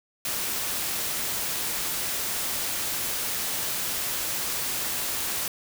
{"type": "noise", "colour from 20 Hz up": "white", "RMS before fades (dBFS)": -29, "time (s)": [0.25, 5.48], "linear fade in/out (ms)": 2, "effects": []}